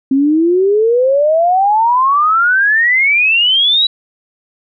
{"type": "exponential sweep", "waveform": "sine", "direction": "up", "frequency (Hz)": [263.4, 3951], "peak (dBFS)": -8, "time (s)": [0.11, 3.87], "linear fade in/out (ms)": 5, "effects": []}